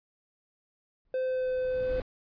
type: noise with exponential growth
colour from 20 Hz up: brown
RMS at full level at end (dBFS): -34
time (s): 1.05-2.02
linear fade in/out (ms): 2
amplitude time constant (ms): 210
type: tone with pitch glide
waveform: triangle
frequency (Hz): 516 to 510.7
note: C5 to C5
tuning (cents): -24 to -42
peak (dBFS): -25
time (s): 1.14-2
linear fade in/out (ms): 2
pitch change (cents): -18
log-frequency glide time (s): 1.24-1.49
effects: resampled to 11025 Hz

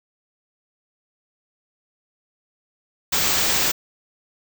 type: band-stop noise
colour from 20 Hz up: white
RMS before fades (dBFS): -20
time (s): 3.12-3.72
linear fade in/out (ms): 10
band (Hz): 8400 to 14000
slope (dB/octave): 96
effects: none

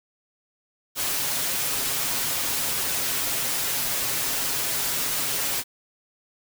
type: noise with comb filter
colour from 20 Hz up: white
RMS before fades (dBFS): -26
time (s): 0.95-5.64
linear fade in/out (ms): 50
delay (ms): 7.3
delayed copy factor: +0.55
effects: none

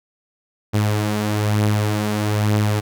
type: beating tone pair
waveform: sawtooth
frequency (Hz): 105.1 / 106.2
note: G#2 / G#2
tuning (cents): +21 / +39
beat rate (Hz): 1.1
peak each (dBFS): -14 / -20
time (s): 0.73-2.81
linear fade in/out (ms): 20
effects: none

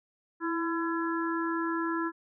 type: harmonic tone with a mistuned harmonic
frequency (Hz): 336.9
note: E4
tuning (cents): +38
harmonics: 1 / 3 / 4 / 5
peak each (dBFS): -30 / -35 / -36 / -37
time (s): 0.4-2.12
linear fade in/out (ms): 50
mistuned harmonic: 1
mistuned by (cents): -37
effects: none

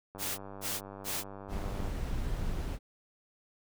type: click train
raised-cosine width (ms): 1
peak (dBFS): -31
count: 171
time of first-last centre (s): 0.15-1.874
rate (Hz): 98.6
type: noise bursts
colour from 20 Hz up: white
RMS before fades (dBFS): -35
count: 3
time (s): 0.18-1.24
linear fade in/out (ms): 50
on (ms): 200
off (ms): 230
type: noise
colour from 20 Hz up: brown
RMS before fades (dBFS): -34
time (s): 1.48-2.79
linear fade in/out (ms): 50
effects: none

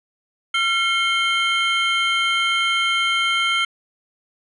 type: tone cluster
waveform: triangle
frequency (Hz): 1371 / 2161 / 3128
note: F6 / C#7 / G7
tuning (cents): -32 / -45 / -4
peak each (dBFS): -20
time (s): 0.54-3.65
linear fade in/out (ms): 5
effects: resampled to 24000 Hz

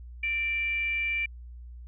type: tone with frequency modulation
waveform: sine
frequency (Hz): 2349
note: D7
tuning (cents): 0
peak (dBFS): -26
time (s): 0.23-1.26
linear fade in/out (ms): 5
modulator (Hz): 541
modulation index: 0.3
effects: added 60 Hz sine -41 dBFS peak until 1.87 s

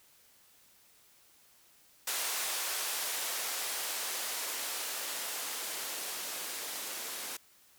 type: noise with band-pass filter sweep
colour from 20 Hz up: violet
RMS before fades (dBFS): -37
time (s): 2.07-7.37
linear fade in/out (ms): 5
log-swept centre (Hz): 620 to 300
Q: 0.85
effects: white hiss -63 dBFS RMS until 7.78 s

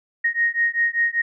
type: beating tone pair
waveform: sine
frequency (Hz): 1864.7 / 1869.8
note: A#6 / A#6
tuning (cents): 0 / +5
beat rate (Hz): 5.1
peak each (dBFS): -21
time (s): 0.24-1.22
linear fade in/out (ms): 10
effects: none

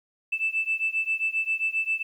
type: beating tone pair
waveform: sine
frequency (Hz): 2637 / 2644.5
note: E7 / E7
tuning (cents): 0 / +5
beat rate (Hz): 7.5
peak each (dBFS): -26 / -27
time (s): 0.32-2.03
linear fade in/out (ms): 10
effects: tanh soft clip ceiling -16 dBFS + 10-bit

